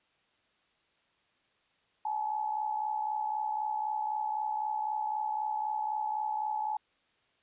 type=tone with amplitude modulation; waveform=sine; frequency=857 Hz; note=A5; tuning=46 cents flat; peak=-27 dBFS; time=2.05-6.77 s; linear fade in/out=5 ms; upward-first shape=sine; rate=63.9 Hz; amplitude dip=65%; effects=white hiss -71 dBFS RMS until 7.42 s + resampled to 8000 Hz

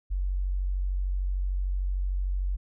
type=tone; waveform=sine; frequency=46.65 Hz; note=F#1; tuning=15 cents sharp; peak=-25 dBFS; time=0.1-2.57 s; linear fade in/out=20 ms; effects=none

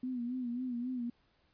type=tone with vibrato; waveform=sine; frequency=246.9 Hz; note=B3; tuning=in tune; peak=-34 dBFS; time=0.03-1.1 s; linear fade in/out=5 ms; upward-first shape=sine; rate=3.7 Hz; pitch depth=76 cents each way; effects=pink hiss -72 dBFS RMS until 1.53 s + resampled to 11025 Hz

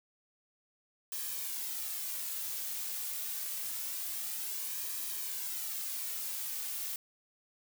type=noise with flanger; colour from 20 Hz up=blue; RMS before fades=-38 dBFS; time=1.12-6.96 s; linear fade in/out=2 ms; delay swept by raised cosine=1.4 to 3.1 ms; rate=0.26 Hz; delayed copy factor=-0.5; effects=none

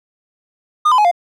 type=tone with pitch steps; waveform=triangle; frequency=1218 / 1012.4 / 841.6 / 699.6 Hz; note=D#6 / B5 / G#5 / F5; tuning=-37 / +43 / +23 / +3 cents; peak=-7 dBFS; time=0.85-1.114 s; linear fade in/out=10 ms; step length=66 ms; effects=none

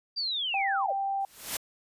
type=linear sweep; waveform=sine; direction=down; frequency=4771 to 468.4 Hz; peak=-28 dBFS; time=0.16-0.93 s; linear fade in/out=20 ms
type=tone; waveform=sine; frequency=786 Hz; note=G5; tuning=4 cents sharp; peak=-27 dBFS; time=0.54-1.25 s; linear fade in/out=2 ms
type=noise with exponential growth; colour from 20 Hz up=white; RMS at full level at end=-28 dBFS; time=1.2-1.57 s; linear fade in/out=5 ms; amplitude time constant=79 ms
effects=resampled to 32000 Hz

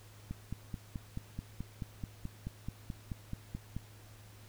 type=click train; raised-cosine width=5 ms; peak=-26 dBFS; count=17; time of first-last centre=0.31-3.766 s; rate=4.63 Hz; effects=added 105 Hz sine -54 dBFS peak until 4.48 s + pink hiss -59 dBFS RMS until 4.48 s

